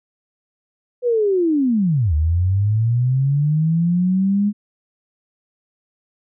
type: linear two-way sweep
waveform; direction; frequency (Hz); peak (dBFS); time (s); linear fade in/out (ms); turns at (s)
sine; down then up; 501 to 74 to 208.9; -14; 1.02-4.53; 50; 2.14
effects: none